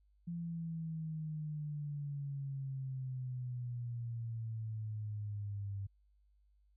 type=exponential sweep; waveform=sine; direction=down; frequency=171.7 to 98 Hz; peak=-38 dBFS; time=0.27-5.87 s; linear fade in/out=10 ms; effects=added 50 Hz sine -67 dBFS peak until 6.76 s